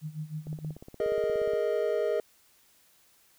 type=tone with tremolo; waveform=sine; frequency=154.1 Hz; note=D#3; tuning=16 cents flat; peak=-31 dBFS; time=0.01-0.78 s; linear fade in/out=50 ms; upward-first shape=sine; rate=6.4 Hz; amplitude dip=85%
type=click train; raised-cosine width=2 ms; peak=-31 dBFS; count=19; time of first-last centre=0.47-1.535 s; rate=16.9 Hz
type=chord; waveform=triangle; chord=Ab suspended second; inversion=none; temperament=equal; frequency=415.3 / 466.2 / 622.3 Hz; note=Ab4 / Bb4 / Eb5; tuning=0 / 0 / 0 cents; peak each=-28 dBFS; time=1-2.2 s; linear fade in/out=2 ms
effects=white hiss -63 dBFS RMS until 3.38 s